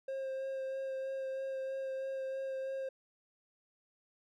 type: tone with vibrato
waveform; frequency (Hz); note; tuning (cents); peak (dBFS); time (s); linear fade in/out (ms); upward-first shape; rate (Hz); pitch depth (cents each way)
triangle; 533; C5; +32; -34; 0.08-2.89; 5; sine; 3.1; 13
effects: none